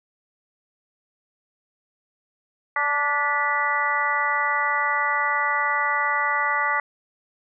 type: harmonic tone with a mistuned harmonic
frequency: 291.3 Hz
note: D4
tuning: 14 cents flat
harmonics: 2 / 3 / 4 / 5 / 6 / 7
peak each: -35 / -27 / -25 / -28 / -33 / -24 dBFS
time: 2.76-6.8 s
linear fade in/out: 2 ms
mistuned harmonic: 7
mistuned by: -61 cents
effects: none